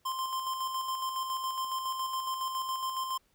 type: tone with tremolo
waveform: square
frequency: 1046.5 Hz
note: C6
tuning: in tune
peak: -31 dBFS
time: 0.05-3.18 s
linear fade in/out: 10 ms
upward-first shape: square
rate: 7.2 Hz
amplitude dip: 40%
effects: pink hiss -71 dBFS RMS until 3.34 s